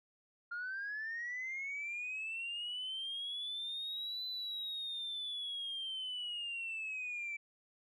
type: linear two-way sweep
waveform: sine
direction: up then down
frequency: 1396.9 to 4022 to 2312 Hz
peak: -37 dBFS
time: 0.51-7.37 s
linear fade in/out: 10 ms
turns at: 4.26 s
effects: tanh soft clip ceiling -35 dBFS